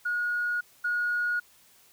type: tone pair in turn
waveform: sine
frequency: 1445 / 1445 Hz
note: F#6 / F#6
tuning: -41 / -41 cents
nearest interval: unison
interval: 0 cents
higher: neither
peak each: -25 / -24 dBFS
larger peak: second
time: 0.05-0.61 / 0.84-1.4 s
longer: neither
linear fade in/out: 10 ms
effects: tanh soft clip ceiling -20 dBFS + white hiss -59 dBFS RMS until 1.92 s